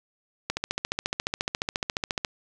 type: click train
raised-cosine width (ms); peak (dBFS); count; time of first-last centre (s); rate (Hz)
0.2; -9; 26; 0.5-2.248; 14.3
effects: none